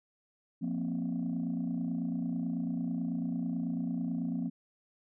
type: chord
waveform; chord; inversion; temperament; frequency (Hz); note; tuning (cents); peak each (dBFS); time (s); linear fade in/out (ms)
sine; F suspended fourth; none; just; 174.61 / 232.8 / 261.9; F3 / Bb3 / C4; 0 / -2 / +2; -34; 0.61-4.5; 20
effects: tanh soft clip ceiling -26 dBFS